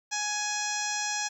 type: harmonic tone with a mistuned harmonic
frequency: 835 Hz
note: G#5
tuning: 9 cents sharp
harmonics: 1 / 2 / 3 / 4 / 5 / 6 / 7 / 8 / 9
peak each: -35 / -35 / -38 / -41 / -41 / -38 / -35 / -38 / -40 dBFS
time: 0.11-1.29 s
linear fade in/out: 20 ms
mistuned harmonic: 6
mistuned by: +46 cents
effects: 10-bit